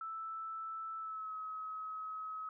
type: tone with pitch glide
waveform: sine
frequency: 1318.5 to 1278.7 Hz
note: E6 to D#6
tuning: 0 to +47 cents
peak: -40 dBFS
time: 0.01-2.49 s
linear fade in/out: 2 ms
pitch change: -53 cents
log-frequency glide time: 0.98-1.35 s
effects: none